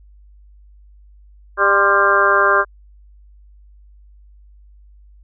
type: harmonic tone with a mistuned harmonic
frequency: 198.9 Hz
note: G3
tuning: 25 cents sharp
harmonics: 2 / 3 / 4 / 5 / 6 / 7 / 8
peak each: -20 / -20 / -28 / -18 / -17 / -18 / -17 dBFS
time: 1.57-2.65 s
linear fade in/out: 50 ms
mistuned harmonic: 5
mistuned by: +87 cents
effects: added 50 Hz sine -43 dBFS peak until 5.23 s